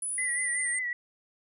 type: linear sweep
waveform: sine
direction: down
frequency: 10000 to 8640 Hz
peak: -30 dBFS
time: 0.02-0.79 s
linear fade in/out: 5 ms
type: tone with vibrato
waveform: sine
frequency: 1975.5 Hz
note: B6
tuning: in tune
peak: -29 dBFS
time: 0.18-0.93 s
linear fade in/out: 2 ms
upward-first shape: sine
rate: 5.3 Hz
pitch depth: 49 cents each way
effects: none